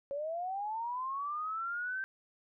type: linear sweep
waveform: sine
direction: up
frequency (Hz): 548 to 1568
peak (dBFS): -34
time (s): 0.11-2.04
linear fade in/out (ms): 0
effects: none